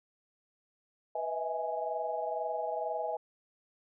sine chord, E major seventh, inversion second, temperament equal with one note detuned, 493.9 / 637.2 / 659.3 / 830.6 Hz, B4 / D#5 / E5 / G#5, 0 / +41 / 0 / 0 cents, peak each -39 / -36 / -40 / -36 dBFS, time 1.15-3.17 s, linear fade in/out 5 ms, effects none

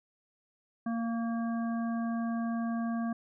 harmonic tone with a mistuned harmonic, 230.7 Hz, A#3, 18 cents flat, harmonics 1 / 3 / 5 / 7, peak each -30 / -40 / -44 / -47 dBFS, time 0.86-3.13 s, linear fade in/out 5 ms, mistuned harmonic 5, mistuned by -16 cents, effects none

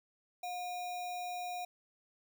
sine tone with sample-and-hold, 716 Hz, F5, 43 cents sharp, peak -37 dBFS, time 0.43-1.65 s, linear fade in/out 5 ms, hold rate 3150 Hz, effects none

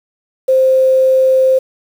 sine tone with quantisation, 523.3 Hz, C5, in tune, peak -7 dBFS, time 0.48-1.59 s, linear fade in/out 10 ms, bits 6, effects none

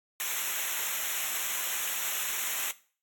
white noise with comb filter, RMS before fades -32 dBFS, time 0.2-2.71 s, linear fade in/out 0 ms, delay 0.21 ms, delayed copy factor -1, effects noise-tail reverb RT60 0.4 s tail -17 dB re dry + AAC 64 kbps

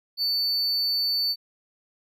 triangle tone, 4500 Hz, C#8, 25 cents sharp, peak -21 dBFS, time 0.17-1.36 s, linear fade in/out 50 ms, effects none

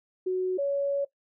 sine tone pair in turn, 370 / 561.3 Hz, F#4 / C#5, 0 / +22 cents, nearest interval perfect fifth, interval 722 cents, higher second, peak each -24 dBFS, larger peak neither, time 0.26-0.58 / 0.58-1.05 s, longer second, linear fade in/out 10 ms, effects noise-tail reverb RT60 0.1 s tail -17 dB re dry

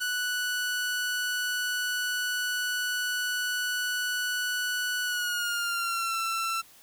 sawtooth tone with pitch glide, 1480 to 1341.6 Hz, F#6 to E6, 0 to +30 cents, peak -24 dBFS, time 0-6.62 s, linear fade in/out 20 ms, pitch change -170 cents, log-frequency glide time 5.04-6.15 s, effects white hiss -55 dBFS RMS until 6.82 s

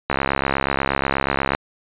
click train, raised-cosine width 0.5 ms, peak -3 dBFS, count 100, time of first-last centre 0.1-1.549 s, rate 68.3 Hz, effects resampled to 8000 Hz

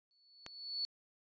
sine tone with exponential growth, 4435 Hz, C#8, in tune, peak -33 dBFS, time 0.11-0.85 s, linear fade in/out 0 ms, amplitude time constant 160 ms
click, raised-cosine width 0.2 ms, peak -27 dBFS, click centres 0.464 s
effects resampled to 16000 Hz

